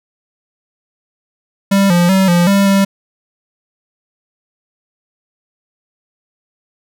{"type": "tone with pitch steps", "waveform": "square", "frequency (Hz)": [197.1, 174.4, 191.2, 174, 198.1, 196.3], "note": ["G3", "F3", "G3", "F3", "G3", "G3"], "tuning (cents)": [10, -2, -43, -6, 18, 3], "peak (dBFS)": -9, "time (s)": [1.71, 2.85], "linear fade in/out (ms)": 10, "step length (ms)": 190, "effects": []}